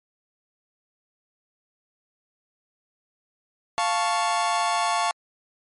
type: chord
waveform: 40% pulse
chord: F augmented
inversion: none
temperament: equal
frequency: 698.5 / 880 / 1108.7 Hz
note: F5 / A5 / C#6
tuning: 0 / 0 / 0 cents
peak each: -25 dBFS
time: 3.78-5.11 s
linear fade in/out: 0 ms
effects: MP3 48 kbps